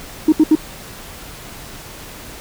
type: tone bursts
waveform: sine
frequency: 311.1 Hz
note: D#4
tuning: in tune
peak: -5 dBFS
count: 3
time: 0.28-0.553 s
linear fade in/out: 5 ms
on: 43 ms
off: 72 ms
effects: tanh soft clip ceiling -4 dBFS + pink hiss -35 dBFS RMS until 2.4 s